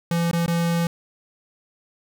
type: tone with dropouts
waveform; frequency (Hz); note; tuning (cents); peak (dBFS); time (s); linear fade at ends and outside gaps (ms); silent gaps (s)
square; 169.4; E3; +48; -20; 0.11-0.87; 2; 0.313-0.331 / 0.462-0.479
effects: 10-bit